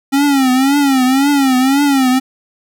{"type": "tone with vibrato", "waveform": "square", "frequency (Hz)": 270.3, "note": "C#4", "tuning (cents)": -44, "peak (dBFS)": -10, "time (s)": [0.12, 2.2], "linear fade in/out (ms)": 20, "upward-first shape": "triangle", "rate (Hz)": 1.9, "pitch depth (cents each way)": 130, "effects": []}